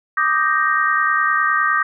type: chord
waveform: sine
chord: Eb major seventh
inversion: third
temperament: equal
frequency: 1174.7 / 1244.5 / 1568 / 1864.7 Hz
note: D6 / Eb6 / G6 / Bb6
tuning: 0 / 0 / 0 / 0 cents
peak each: -20 dBFS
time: 0.17-1.83 s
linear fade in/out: 5 ms
effects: none